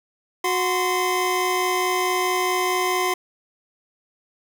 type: tone pair together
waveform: 25% pulse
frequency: 366.2 / 1034 Hz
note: F#4 / C6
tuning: -18 / -21 cents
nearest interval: octave + tritone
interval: 1797 cents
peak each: -19 dBFS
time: 0.44-3.14 s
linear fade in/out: 5 ms
effects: none